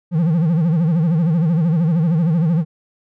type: tone with vibrato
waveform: triangle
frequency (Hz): 164.81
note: E3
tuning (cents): 0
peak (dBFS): -11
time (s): 0.11-2.65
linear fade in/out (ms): 50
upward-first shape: sine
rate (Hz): 13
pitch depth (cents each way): 140
effects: none